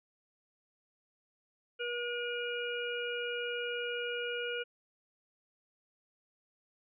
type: harmonic tone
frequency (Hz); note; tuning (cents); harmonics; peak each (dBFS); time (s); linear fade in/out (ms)
480.4; B4; -48; 1 / 3 / 5 / 6; -37 / -39 / -43 / -41; 1.79-4.64; 20
effects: none